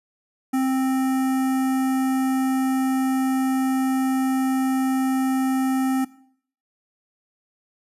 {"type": "tone with notch filter", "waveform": "square", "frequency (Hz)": 262.8, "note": "C4", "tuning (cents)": 8, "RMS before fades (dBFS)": -21, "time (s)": [0.53, 6.05], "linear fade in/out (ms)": 10, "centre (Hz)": 3800, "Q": 0.55, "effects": ["noise-tail reverb RT60 0.6 s tail -19 dB re dry", "resampled to 32000 Hz"]}